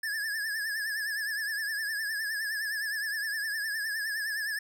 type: tone with vibrato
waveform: square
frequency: 1719 Hz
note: A6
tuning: 41 cents flat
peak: -31 dBFS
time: 0.03-4.59 s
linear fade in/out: 5 ms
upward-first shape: triangle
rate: 9.7 Hz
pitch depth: 98 cents each way
effects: none